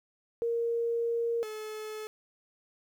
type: tone pair in turn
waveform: sine / 45% pulse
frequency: 466.2 / 430.8 Hz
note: A#4 / A4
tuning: 0 / -37 cents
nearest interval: minor second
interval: 137 cents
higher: first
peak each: -27 / -37 dBFS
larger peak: first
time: 0.42-1.43 / 1.43-2.07 s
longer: first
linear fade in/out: 0 ms
effects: 11-bit